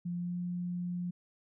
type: tone with pitch glide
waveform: sine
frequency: 174.61 to 176.95 Hz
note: F3 to F3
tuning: 0 to +23 cents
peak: -33 dBFS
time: 0.05-1.11 s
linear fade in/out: 10 ms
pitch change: +23 cents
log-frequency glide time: 0.15-0.37 s
effects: none